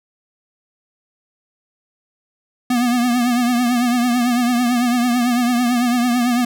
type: tone with vibrato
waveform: square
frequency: 243.2 Hz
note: B3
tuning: 26 cents flat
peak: -15 dBFS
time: 2.7-6.45 s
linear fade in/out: 5 ms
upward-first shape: triangle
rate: 9 Hz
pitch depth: 72 cents each way
effects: none